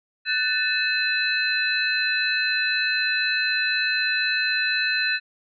sine tone cluster, 1502 / 1766 / 2592 / 4051 Hz, F#6 / A6 / E7 / B7, +26 / +6 / -30 / +43 cents, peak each -26 dBFS, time 0.25-5.2 s, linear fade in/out 50 ms, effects none

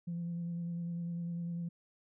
sine tone with vibrato, 170.9 Hz, F3, 37 cents flat, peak -34 dBFS, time 0.07-1.69 s, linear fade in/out 10 ms, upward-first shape sine, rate 10 Hz, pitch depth 19 cents each way, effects tanh soft clip ceiling -32 dBFS

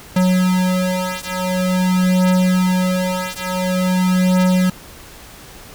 square beating tone pair, 183.5 / 183.97 Hz, F#3 / F#3, -14 / -10 cents, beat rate 0.47 Hz, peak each -18 dBFS, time 0.16-4.7 s, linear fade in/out 5 ms, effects pink hiss -39 dBFS RMS until 5.74 s

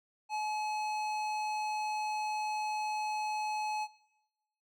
sine tone with hard clipping, 853 Hz, G#5, 46 cents sharp, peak -34 dBFS, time 0.29-3.88 s, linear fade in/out 50 ms, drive 14 dB, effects noise-tail reverb RT60 0.9 s tail -19 dB re dry

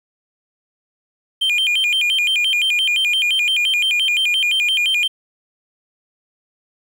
triangle tone with vibrato, 2759 Hz, F7, 22 cents flat, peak -13 dBFS, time 1.41-5.08 s, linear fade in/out 10 ms, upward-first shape square, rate 5.8 Hz, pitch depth 220 cents each way, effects 8-bit

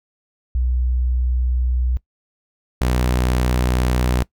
sine / sawtooth tone pair in turn, 62 / 62 Hz, B1 / B1, +7 / +7 cents, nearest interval unison, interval 0 cents, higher neither, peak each -16 / -12 dBFS, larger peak second, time 0.55-1.97 / 2.81-4.23 s, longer neither, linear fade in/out 0 ms, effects noise-tail reverb RT60 0.1 s tail -21 dB re dry

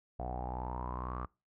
sawtooth tone with low-pass filter sweep, 62 Hz, B1, 7 cents sharp, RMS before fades -39 dBFS, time 0.19-1.26 s, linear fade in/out 5 ms, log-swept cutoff 710 to 1200 Hz, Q 9.8, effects noise-tail reverb RT60 0.3 s tail -26 dB re dry

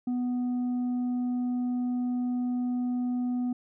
triangle tone with tanh clipping, 247.2 Hz, B3, 2 cents sharp, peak -27 dBFS, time 0.07-3.53 s, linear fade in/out 5 ms, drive 8 dB, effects none

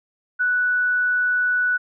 sine tone, 1480 Hz, F#6, in tune, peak -17 dBFS, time 0.39-1.78 s, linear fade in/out 20 ms, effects none

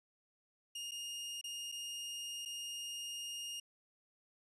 sawtooth tone with dropouts, 2840 Hz, F7, 28 cents sharp, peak -38 dBFS, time 0.75-3.6 s, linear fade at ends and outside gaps 5 ms, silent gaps 0.911-0.917 / 1.413-1.44 / 1.718-1.722 / 2.452-2.457 s, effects resampled to 24000 Hz

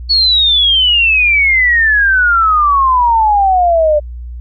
sine exponential sweep, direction down, 4435 to 587.3 Hz, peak -7 dBFS, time 0.09-4 s, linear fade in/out 20 ms, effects added 60 Hz sine -23 dBFS peak until 4.4 s + Opus 48 kbps

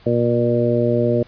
harmonic tone with a mistuned harmonic, 119.2 Hz, A#2, 39 cents sharp, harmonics 1 / 2 / 3 / 4 / 5, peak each -21 / -21 / -21 / -21 / -21 dBFS, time 0.06-1.23 s, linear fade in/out 5 ms, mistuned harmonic 1, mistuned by +18 cents, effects pink hiss -49 dBFS RMS until 1.27 s + resampled to 11025 Hz

